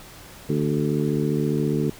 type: harmonic tone with a mistuned harmonic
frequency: 74.8 Hz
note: D2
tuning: 32 cents sharp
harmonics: 2 / 3 / 4 / 5 / 6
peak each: -24 / -26 / -27 / -28 / -29 dBFS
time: 0.49-1.9 s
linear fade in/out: 5 ms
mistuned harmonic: 6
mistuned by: -39 cents
effects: pink hiss -44 dBFS RMS until 1.99 s